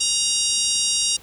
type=harmonic tone; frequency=942 Hz; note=A#5; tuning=18 cents sharp; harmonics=3 / 4 / 5 / 6 / 7 / 8 / 9 / 10; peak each=-28 / -26 / -27 / -24 / -29 / -28 / -29 / -28 dBFS; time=0-1.17 s; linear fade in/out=10 ms; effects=pink hiss -47 dBFS RMS until 1.22 s